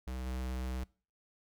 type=tone with level steps; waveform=square; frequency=63.7 Hz; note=C2; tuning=46 cents flat; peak=-38 / -36 dBFS; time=0.07-0.84 s; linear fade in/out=5 ms; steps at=0.26 s; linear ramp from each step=10 ms; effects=noise-tail reverb RT60 0.4 s tail -23 dB re dry